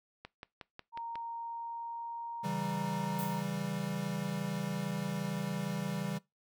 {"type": "click train", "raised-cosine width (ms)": 0.3, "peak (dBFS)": -28, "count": 6, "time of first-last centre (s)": [0.25, 1.156], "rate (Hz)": 5.52}
{"type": "tone with pitch glide", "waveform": "sine", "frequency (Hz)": [928, 934.5], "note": ["A#5", "A#5"], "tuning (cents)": [-8, 4], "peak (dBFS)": -38, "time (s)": [0.92, 3.43], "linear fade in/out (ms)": 50, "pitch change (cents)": 12, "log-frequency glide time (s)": [1.24, 2.56]}
{"type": "chord", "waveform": "square", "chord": "C# diminished", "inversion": "none", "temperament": "equal", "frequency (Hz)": [138.59, 164.81, 196], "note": ["C#3", "E3", "G3"], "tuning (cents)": [0, 0, 0], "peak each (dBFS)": [-41, -39, -38], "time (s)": [2.43, 6.19], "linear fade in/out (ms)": 20}
{"type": "noise with exponential decay", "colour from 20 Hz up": "violet", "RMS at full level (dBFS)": -40, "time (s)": [3.19, 3.6], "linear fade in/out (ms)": 0, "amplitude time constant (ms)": 89}
{"effects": ["noise-tail reverb RT60 0.2 s tail -22 dB re dry"]}